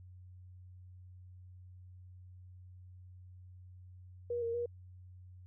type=tone with pitch steps; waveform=sine; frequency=478.9 / 463.8 / 477.5 Hz; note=A#4 / A#4 / A#4; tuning=+47 / -9 / +42 cents; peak=-33 dBFS; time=4.3-4.66 s; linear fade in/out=5 ms; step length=120 ms; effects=added 91 Hz sine -51 dBFS peak until 5.46 s